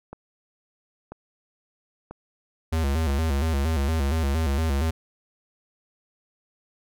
click train, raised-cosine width 1 ms, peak -23 dBFS, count 4, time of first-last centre 0.13-3.1 s, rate 1.01 Hz
square tone with vibrato, 74.8 Hz, D2, 32 cents sharp, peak -22 dBFS, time 2.72-4.91 s, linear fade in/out 10 ms, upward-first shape square, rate 4.3 Hz, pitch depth 130 cents each way
effects none

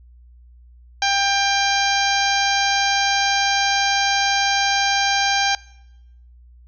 harmonic tone, 794 Hz, G5, 22 cents sharp, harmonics 1 / 2 / 3 / 4 / 5 / 6 / 7 / 8, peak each -20 / -23 / -25 / -26 / -27 / -28 / -28 / -29 dBFS, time 1.02-5.55 s, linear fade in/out 2 ms, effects noise-tail reverb RT60 0.9 s tail -23 dB re dry + added 60 Hz sine -44 dBFS peak until 6.67 s

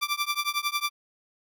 15% pulse tone with tremolo, 1174.7 Hz, D6, in tune, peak -16 dBFS, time 0.01-0.9 s, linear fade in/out 20 ms, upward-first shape triangle, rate 11 Hz, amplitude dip 100%, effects none

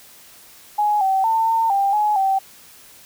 sine tone with pitch steps, 836 / 769 / 897 / 905 / 792 / 842 / 774 Hz, G#5 / G5 / A5 / A5 / G5 / G#5 / G5, +11 / -33 / +33 / +48 / +18 / +24 / -22 cents, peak -15 dBFS, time 0.78-2.39 s, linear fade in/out 10 ms, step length 230 ms, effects white hiss -46 dBFS RMS until 3.05 s

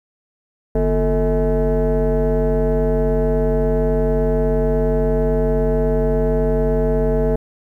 sine tone with frequency modulation, 243.4 Hz, B3, 25 cents flat, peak -12 dBFS, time 0.75-7.36 s, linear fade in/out 5 ms, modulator 198 Hz, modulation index 1.8, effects tanh soft clip ceiling -12 dBFS + 9-bit

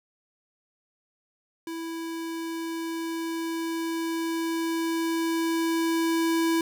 square tone with level ramp, 329.6 Hz, E4, in tune, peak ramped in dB -33 to -22 dBFS, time 1.67-6.61 s, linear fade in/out 2 ms, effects none

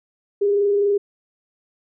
sine tone with frequency modulation, 405.4 Hz, G#4, 42 cents flat, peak -15 dBFS, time 0.41-0.98 s, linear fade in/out 10 ms, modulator 24.2 Hz, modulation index 0.29, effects none

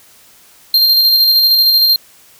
square tone with tremolo, 4186 Hz, C8, in tune, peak -7 dBFS, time 0.74-1.96 s, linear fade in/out 2 ms, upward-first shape square, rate 13 Hz, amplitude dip 25%, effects white hiss -45 dBFS RMS until 2.39 s

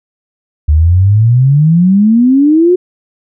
sine exponential sweep, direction up, 72.7 to 370 Hz, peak -4 dBFS, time 0.68-2.76 s, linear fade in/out 10 ms, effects none

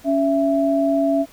sine tone pair together, 279.8 / 664.3 Hz, C#4 / E5, +16 / +13 cents, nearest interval octave + minor third, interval 1497 cents, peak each -18 dBFS, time 0.04-1.26 s, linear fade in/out 50 ms, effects pink hiss -48 dBFS RMS until 1.32 s

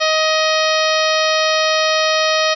harmonic tone with a mistuned harmonic, 628 Hz, D#5, 16 cents sharp, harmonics 1 / 2 / 3 / 4 / 5 / 6 / 7 / 8 / 9, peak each -17 / -20 / -22 / -23 / -24 / -25 / -25 / -26 / -27 dBFS, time 0-2.55 s, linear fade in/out 20 ms, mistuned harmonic 7, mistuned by -40 cents, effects none

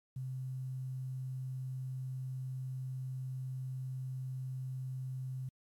sine tone with quantisation, 130 Hz, C3, 11 cents flat, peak -37 dBFS, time 0.16-5.49 s, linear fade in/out 5 ms, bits 11, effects MP3 96 kbps

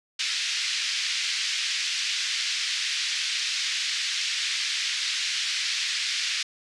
white band-pass noise, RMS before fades -28 dBFS, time 0.19-6.43 s, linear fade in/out 5 ms, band 1900 to 5400 Hz, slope 24 dB/octave, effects resampled to 24000 Hz

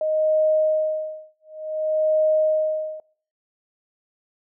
sine tone with tremolo, 622.3 Hz, D#5, in tune, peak -15 dBFS, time 0.01-3 s, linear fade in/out 2 ms, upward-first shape sine, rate 0.55 Hz, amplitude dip 100%, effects noise-tail reverb RT60 0.5 s tail -22 dB re dry

